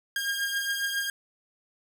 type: beating tone pair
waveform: sawtooth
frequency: 1615 / 1622.3 Hz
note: G#6 / G#6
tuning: -49 / -41 cents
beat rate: 7.3 Hz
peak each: -25 / -30 dBFS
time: 0.16-1.1 s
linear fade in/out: 2 ms
effects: none